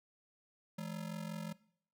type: ring-modulated tone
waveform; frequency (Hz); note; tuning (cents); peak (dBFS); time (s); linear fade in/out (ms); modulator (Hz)
square; 188.5; F#3; +32; -38; 0.78-1.53; 5; 22.7
effects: noise-tail reverb RT60 0.6 s tail -20 dB re dry